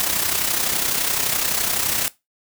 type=noise with amplitude modulation; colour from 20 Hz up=white; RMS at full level=-19 dBFS; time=0-2.08 s; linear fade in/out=0 ms; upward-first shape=sine; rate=31.8 Hz; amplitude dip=55%; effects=noise-tail reverb RT60 0.2 s tail -18 dB re dry